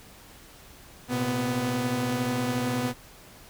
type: tone cluster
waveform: sawtooth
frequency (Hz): 115.5 / 129.6 / 248.2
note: A#2 / C3 / B3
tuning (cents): -16 / -16 / +9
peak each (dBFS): -30 / -29 / -23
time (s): 1.08-2.94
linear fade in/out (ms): 50
effects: pink hiss -50 dBFS RMS until 3.49 s